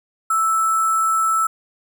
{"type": "tone with sample-and-hold", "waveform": "sine", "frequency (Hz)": 1318.5, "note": "E6", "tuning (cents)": 0, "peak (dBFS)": -15, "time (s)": [0.3, 1.47], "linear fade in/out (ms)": 5, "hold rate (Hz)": 8820, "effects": []}